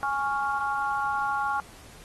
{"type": "chord", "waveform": "sine", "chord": "Db major", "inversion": "second", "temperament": "equal", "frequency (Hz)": [830.6, 1108.7, 1396.9], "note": ["Ab5", "Db6", "F6"], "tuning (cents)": [0, 0, 0], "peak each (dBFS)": [-28, -30, -30], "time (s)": [0.03, 1.6], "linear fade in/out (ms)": 0, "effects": ["pink hiss -50 dBFS RMS until 2.04 s", "AAC 32 kbps"]}